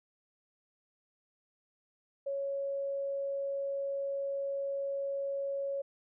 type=tone; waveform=sine; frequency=554.4 Hz; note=C#5; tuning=in tune; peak=-32 dBFS; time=2.26-5.82 s; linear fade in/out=10 ms; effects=none